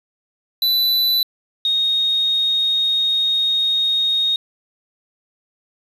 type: tone pair in turn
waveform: square / sine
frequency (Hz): 3984 / 3726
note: B7 / A#7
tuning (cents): +14 / -2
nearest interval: minor second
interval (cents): 116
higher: first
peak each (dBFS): -15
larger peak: neither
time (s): 0.62-1.23 / 1.65-4.36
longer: second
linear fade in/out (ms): 2
effects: resampled to 32000 Hz + 7-bit